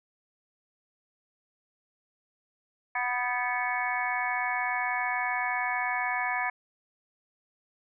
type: harmonic tone with a mistuned harmonic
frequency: 246.9 Hz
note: B3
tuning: in tune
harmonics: 3 / 4 / 5 / 6 / 7 / 8 / 9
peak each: -33 / -33 / -39 / -44 / -32 / -42 / -33 dBFS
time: 2.95-6.5 s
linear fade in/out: 5 ms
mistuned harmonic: 6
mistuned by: +110 cents
effects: none